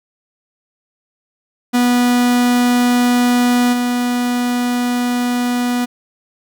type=tone with level steps; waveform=45% pulse; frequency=244.7 Hz; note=B3; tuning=16 cents flat; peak=-11 / -15 dBFS; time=1.73-5.86 s; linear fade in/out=20 ms; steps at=3.72 s; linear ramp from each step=20 ms; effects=none

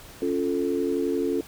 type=chord; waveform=sine; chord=Db augmented; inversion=none; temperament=equal; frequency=277.2 / 349.2 / 440 Hz; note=Db4 / F4 / A4; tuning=0 / 0 / 0 cents; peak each=-27 dBFS; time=0.22-1.41 s; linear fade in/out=2 ms; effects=pink hiss -46 dBFS RMS until 1.47 s

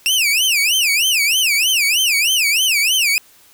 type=tone with vibrato; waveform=sawtooth; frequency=2637 Hz; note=E7; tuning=in tune; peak=-10 dBFS; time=0.06-3.18 s; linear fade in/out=0 ms; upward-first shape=sine; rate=3.2 Hz; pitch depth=290 cents each way; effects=white hiss -49 dBFS RMS until 3.53 s

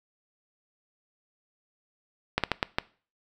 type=slowing click train; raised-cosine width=0.3 ms; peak=-7 dBFS; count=5; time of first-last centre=2.38-2.785 s; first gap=57 ms; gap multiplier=1.4; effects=noise-tail reverb RT60 0.4 s tail -21 dB re dry

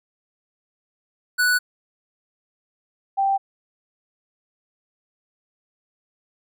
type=tone pair in turn; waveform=square / sine; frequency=1480 / 784 Hz; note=F#6 / G5; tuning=0 / 0 cents; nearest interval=major seventh; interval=1100 cents; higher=first; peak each=-17 dBFS; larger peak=neither; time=1.38-1.59 / 3.17-3.38 s; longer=neither; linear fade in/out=20 ms; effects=none

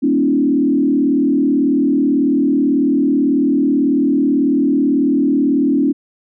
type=tone with frequency modulation; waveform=sine; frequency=280.6 Hz; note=C#4; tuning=21 cents sharp; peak=-11 dBFS; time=0.02-5.93 s; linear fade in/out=20 ms; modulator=38.2 Hz; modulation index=1.2; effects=none

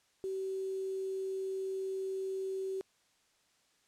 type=tone with quantisation; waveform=sine; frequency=382.8 Hz; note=G4; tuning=41 cents flat; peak=-34 dBFS; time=0.24-2.81 s; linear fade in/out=0 ms; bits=9; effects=white hiss -71 dBFS RMS until 3.87 s + low-pass 8000 Hz 12 dB/octave

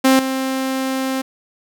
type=tone with level steps; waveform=sawtooth; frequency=264.1 Hz; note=C4; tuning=16 cents sharp; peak=-6 / -15 dBFS; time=0.04-1.22 s; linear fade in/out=10 ms; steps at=0.19 s; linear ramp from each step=2 ms; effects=none

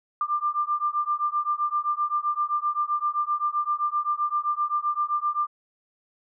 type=beating tone pair; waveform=sine; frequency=1188 / 1195.7 Hz; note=D6 / D6; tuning=+20 / +31 cents; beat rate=7.7 Hz; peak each=-26 dBFS; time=0.21-5.47 s; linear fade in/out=2 ms; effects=none

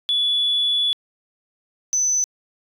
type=tone pair in turn; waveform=sine; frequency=3428 / 6038 Hz; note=A7 / F#8; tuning=-46 / +34 cents; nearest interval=minor seventh; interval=980 cents; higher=second; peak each=-16 dBFS; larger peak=neither; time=0.09-0.93 / 1.93-2.24 s; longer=first; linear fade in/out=0 ms; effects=tanh soft clip ceiling -12 dBFS

